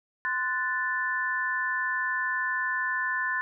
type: chord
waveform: sine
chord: F# diminished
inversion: second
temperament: equal with one note detuned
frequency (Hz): 1032.7 / 1480 / 1760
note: C6 / F#6 / A6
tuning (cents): -23 / 0 / 0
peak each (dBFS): -32 / -32 / -28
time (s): 0.25-3.41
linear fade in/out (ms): 0
effects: none